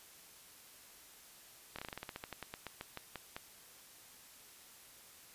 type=slowing click train; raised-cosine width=0.3 ms; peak=-26 dBFS; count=19; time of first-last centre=1.76-3.365 s; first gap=26 ms; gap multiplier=1.13; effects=white hiss -58 dBFS RMS until 5.34 s + resampled to 32000 Hz